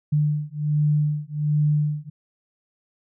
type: beating tone pair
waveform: sine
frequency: 148.8 / 150.1 Hz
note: D3 / D3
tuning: +23 / +38 cents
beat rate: 1.3 Hz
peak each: -22 dBFS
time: 0.12-2.1 s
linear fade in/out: 10 ms
effects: none